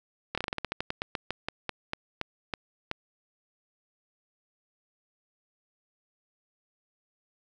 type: slowing click train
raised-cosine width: 0.3 ms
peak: -14 dBFS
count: 20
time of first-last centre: 0.35-2.914 s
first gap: 26 ms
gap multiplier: 1.16
effects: none